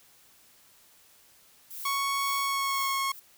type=noise with tremolo; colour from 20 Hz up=violet; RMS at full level=-38 dBFS; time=1.7-3.2 s; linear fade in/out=10 ms; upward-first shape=triangle; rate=2 Hz; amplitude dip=100%
type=tone with pitch glide; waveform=sawtooth; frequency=1108.7 to 1090.9 Hz; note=C#6 to C#6; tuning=0 to -28 cents; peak=-23 dBFS; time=1.85-3.12 s; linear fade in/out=5 ms; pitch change=-28 cents; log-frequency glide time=2.42-2.88 s
effects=white hiss -59 dBFS RMS until 3.37 s